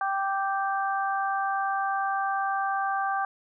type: harmonic tone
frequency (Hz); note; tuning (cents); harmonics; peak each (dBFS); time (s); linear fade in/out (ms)
391.4; G4; -3; 2 / 3 / 4; -27 / -30 / -32; 0.01-3.25; 2
effects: none